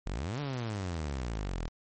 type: exponential two-way sweep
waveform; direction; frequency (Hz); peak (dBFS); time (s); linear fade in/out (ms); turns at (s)
sawtooth; up then down; 38.37 to 149.7 to 38.37; -29; 0.06-1.68; 0; 0.4
effects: MP3 32 kbps